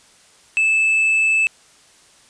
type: tone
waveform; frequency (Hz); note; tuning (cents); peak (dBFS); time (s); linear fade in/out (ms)
triangle; 2624; E7; -9; -12; 0.57-1.47; 0
effects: white hiss -51 dBFS RMS until 2.29 s + resampled to 22050 Hz